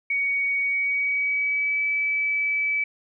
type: tone with pitch glide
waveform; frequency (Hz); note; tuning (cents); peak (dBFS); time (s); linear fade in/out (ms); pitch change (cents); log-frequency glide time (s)
sine; 2243 to 2299; C#7 to D7; +20 to -37; -21; 0.1-2.84; 5; +43; 0.63-1.85
effects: none